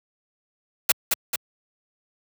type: noise with echo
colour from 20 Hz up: white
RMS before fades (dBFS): -17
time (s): 0.89-0.92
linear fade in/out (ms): 5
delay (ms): 220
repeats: 2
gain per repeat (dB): -4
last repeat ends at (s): 1.36
effects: high-pass 100 Hz 12 dB/octave